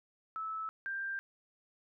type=tone pair in turn; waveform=sine; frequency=1306 / 1584.1 Hz; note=E6 / G6; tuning=-17 / +18 cents; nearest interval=minor third; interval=335 cents; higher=second; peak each=-36 / -35 dBFS; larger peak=second; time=0.36-0.69 / 0.86-1.19 s; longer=neither; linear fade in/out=0 ms; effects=none